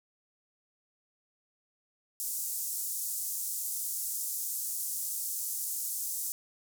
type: band-pass noise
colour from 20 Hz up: white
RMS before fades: -35 dBFS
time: 2.2-6.32 s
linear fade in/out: 0 ms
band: 6500 to 16000 Hz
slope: 24 dB/octave
effects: none